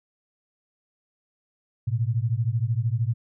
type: beating tone pair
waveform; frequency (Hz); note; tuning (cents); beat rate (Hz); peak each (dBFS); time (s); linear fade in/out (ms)
sine; 110 / 123; A2 / B2; 0 / -7; 13; -24 / -25; 1.87-3.14; 10
effects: none